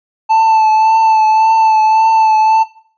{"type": "tone with vibrato", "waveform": "triangle", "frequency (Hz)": 880, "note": "A5", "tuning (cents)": 0, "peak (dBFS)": -5, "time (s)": [0.29, 2.64], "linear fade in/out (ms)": 20, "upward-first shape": "triangle", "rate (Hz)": 1.8, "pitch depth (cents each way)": 28, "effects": ["noise-tail reverb RT60 0.5 s tail -17 dB re dry", "resampled to 16000 Hz"]}